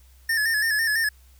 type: tone with vibrato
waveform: square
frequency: 1760 Hz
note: A6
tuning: in tune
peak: -21 dBFS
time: 0.29-1.09 s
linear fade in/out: 5 ms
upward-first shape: square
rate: 6 Hz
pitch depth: 54 cents each way
effects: added 64 Hz sine -50 dBFS peak until 1.39 s + white hiss -60 dBFS RMS until 1.39 s